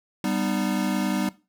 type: chord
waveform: square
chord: G augmented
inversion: none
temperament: equal with one note detuned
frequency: 196 / 246.9 / 304.7 Hz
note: G3 / B3 / D#4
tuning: 0 / 0 / -36 cents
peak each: -27 / -29 / -29 dBFS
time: 0.24-1.29 s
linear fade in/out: 2 ms
effects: noise-tail reverb RT60 0.3 s tail -19 dB re dry